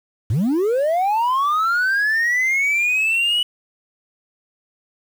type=linear sweep; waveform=sine; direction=up; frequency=89.4 to 2960 Hz; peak=-13 dBFS; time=0.3-3.43 s; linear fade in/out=5 ms; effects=tanh soft clip ceiling -15 dBFS + 7-bit